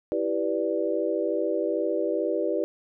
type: chord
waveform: sine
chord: E minor seventh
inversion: none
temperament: equal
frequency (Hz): 329.6 / 392 / 493.9 / 587.3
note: E4 / G4 / B4 / D5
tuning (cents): 0 / 0 / 0 / 0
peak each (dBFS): -29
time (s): 0.12-2.64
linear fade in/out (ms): 0
effects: none